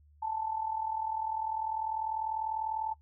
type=tone with amplitude modulation; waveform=sine; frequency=880 Hz; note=A5; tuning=in tune; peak=-28 dBFS; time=0.22-2.94 s; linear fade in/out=10 ms; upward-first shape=sine; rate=40.1 Hz; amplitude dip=70%; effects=noise-tail reverb RT60 0.1 s tail -18 dB re dry + added 74 Hz sine -58 dBFS peak until 3.01 s